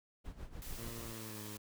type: noise with tremolo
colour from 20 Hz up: brown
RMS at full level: -44 dBFS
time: 0.24-1.13 s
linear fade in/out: 20 ms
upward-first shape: sine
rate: 6.8 Hz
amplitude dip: 75%
type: noise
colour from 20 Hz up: white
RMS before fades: -50 dBFS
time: 0.62-1.57 s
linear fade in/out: 0 ms
type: tone with pitch glide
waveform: 15% pulse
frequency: 116.1 to 105.85 Hz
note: A#2 to G#2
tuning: -7 to +33 cents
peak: -40 dBFS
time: 0.77-1.58 s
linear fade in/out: 20 ms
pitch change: -160 cents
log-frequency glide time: 1-1.4 s
effects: none